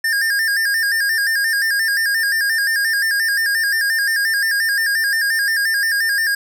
square tone with vibrato, 1712 Hz, A6, 48 cents flat, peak -16 dBFS, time 0.04-6.35 s, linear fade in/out 5 ms, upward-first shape square, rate 5.7 Hz, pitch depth 86 cents each way, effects none

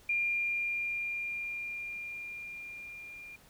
sine tone with level ramp, 2400 Hz, D7, 37 cents sharp, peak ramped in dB -27 to -45 dBFS, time 0.09-3.36 s, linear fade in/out 5 ms, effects pink hiss -60 dBFS RMS until 3.49 s

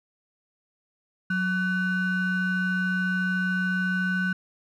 triangle ring-modulated tone, 659.3 Hz, E5, in tune, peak -18 dBFS, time 1.3-4.33 s, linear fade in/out 5 ms, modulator 843 Hz, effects none

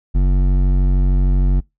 triangle tone with hard clipping, 46.54 Hz, F#1, 11 cents sharp, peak -13 dBFS, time 0.14-1.61 s, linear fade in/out 20 ms, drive 15 dB, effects noise-tail reverb RT60 0.2 s tail -25 dB re dry

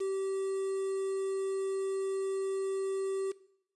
triangle tone with quantisation, 386.8 Hz, G4, 23 cents flat, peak -28 dBFS, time 0-3.32 s, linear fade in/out 10 ms, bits 8, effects noise-tail reverb RT60 0.7 s tail -18 dB re dry + resampled to 24000 Hz

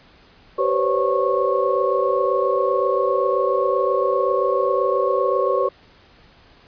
sine tone cluster, 385.2 / 495.4 / 523 / 561 / 1096 Hz, G4 / B4 / C5 / C#5 / C#6, -30 / +5 / -1 / +21 / -20 cents, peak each -23 dBFS, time 0.58-5.69 s, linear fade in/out 10 ms, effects pink hiss -51 dBFS RMS until 6.67 s + resampled to 11025 Hz

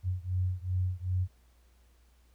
sine beating tone pair, 90.6 / 93.2 Hz, F#2 / F#2, -36 / +13 cents, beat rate 2.6 Hz, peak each -31 / -32 dBFS, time 0.03-1.28 s, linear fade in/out 50 ms, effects added 60 Hz sine -60 dBFS peak until 2.34 s + pink hiss -70 dBFS RMS until 2.34 s

